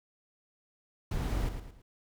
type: noise with echo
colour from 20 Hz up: brown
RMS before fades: -32 dBFS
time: 1.11-1.49 s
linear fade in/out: 5 ms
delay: 110 ms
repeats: 3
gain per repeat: -8 dB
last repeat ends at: 1.82 s
effects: none